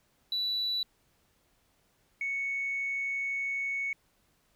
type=tone pair in turn; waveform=sine; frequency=3951 / 2217 Hz; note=B7 / C#7; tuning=0 / 0 cents; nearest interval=minor seventh; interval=1000 cents; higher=first; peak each=-27 / -29 dBFS; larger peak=first; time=0.32-0.83 / 2.21-3.93 s; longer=second; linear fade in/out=2 ms; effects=tanh soft clip ceiling -25 dBFS + pink hiss -70 dBFS RMS until 4.55 s